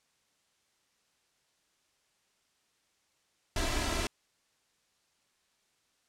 pink noise with comb filter, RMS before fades -31 dBFS, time 3.56-4.07 s, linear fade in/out 2 ms, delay 3 ms, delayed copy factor +0.8, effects white hiss -73 dBFS RMS until 6.08 s + low-pass 8000 Hz 12 dB/octave

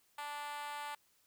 5% pulse tone with high-pass filter, 292.6 Hz, D4, 6 cents flat, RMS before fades -43 dBFS, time 0.18-0.95 s, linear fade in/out 5 ms, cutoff 880 Hz, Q 4, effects white hiss -72 dBFS RMS until 1.26 s

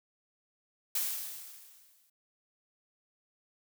blue noise with exponential decay, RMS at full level -30 dBFS, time 0.95-2.1 s, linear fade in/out 5 ms, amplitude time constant 250 ms, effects none

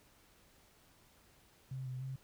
sine tone with pitch steps, 131.5 / 128 / 132.6 Hz, C3 / C3 / C3, +9 / -38 / +23 cents, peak -39 dBFS, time 1.71-2.16 s, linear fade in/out 5 ms, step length 150 ms, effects pink hiss -66 dBFS RMS until 2.23 s

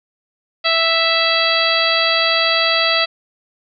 harmonic tone, 659.3 Hz, E5, in tune, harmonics 1 / 2 / 3 / 4 / 5 / 6 / 7, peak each -21 / -21 / -21 / -21 / -21 / -21 / -21 dBFS, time 0.64-3.06 s, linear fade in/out 20 ms, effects none

